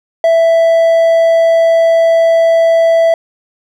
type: tone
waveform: triangle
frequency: 661 Hz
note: E5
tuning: 5 cents sharp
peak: -4 dBFS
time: 0.24-3.14 s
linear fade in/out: 2 ms
effects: none

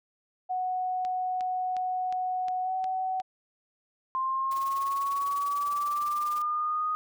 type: tone with pitch glide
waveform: sine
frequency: 738 to 751.3 Hz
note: F#5 to F#5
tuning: -5 to +26 cents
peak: -27 dBFS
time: 0.49-3.22 s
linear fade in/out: 20 ms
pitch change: +31 cents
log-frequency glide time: 2.63-2.71 s
type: click train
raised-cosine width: 0.2 ms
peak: -26 dBFS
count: 7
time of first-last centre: 1.05-3.201 s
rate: 2.79 Hz
type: linear sweep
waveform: sine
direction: up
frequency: 1046.5 to 1244.5 Hz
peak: -26 dBFS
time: 4.15-6.95 s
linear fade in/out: 0 ms
type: noise with tremolo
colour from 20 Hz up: white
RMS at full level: -44 dBFS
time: 4.51-6.42 s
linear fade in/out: 2 ms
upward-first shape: sine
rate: 20 Hz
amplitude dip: 75%
effects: none

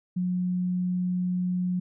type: tone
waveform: sine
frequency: 180.7 Hz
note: F#3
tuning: 41 cents flat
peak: -24 dBFS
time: 0.16-1.8 s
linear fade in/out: 10 ms
effects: none

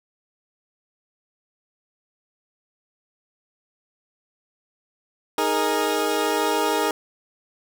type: chord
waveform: 20% pulse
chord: D# suspended fourth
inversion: none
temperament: equal with one note detuned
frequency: 311.1 / 413.2 / 466.2 Hz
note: D#4 / G#4 / A#4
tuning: 0 / -9 / 0 cents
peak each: -21 / -19 / -20 dBFS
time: 5.38-6.91 s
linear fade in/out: 2 ms
effects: none

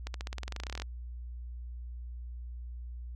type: accelerating click train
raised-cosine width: 0.2 ms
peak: -21 dBFS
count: 19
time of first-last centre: 0.07-0.82 s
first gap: 72 ms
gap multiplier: 0.93
effects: added 60 Hz sine -39 dBFS peak until 3.15 s

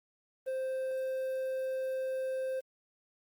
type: tone with quantisation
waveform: triangle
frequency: 523.3 Hz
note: C5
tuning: in tune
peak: -30 dBFS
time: 0.46-2.61 s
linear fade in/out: 20 ms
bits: 10
effects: Opus 24 kbps

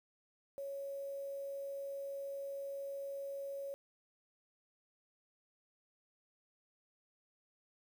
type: tone with quantisation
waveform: sine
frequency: 554.4 Hz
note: C#5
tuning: in tune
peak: -40 dBFS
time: 0.58-3.74 s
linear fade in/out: 0 ms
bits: 10
effects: none

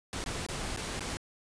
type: noise with dropouts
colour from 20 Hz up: pink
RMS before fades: -36 dBFS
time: 0.13-1.17 s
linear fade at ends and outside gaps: 0 ms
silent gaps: 0.24-0.261 / 0.464-0.487 / 0.763-0.773 / 0.994-1.007 s
effects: resampled to 22050 Hz

